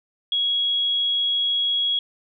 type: tone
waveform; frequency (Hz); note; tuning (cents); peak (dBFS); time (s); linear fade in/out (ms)
sine; 3322; G#7; 0; -19; 0.32-1.99; 2
effects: none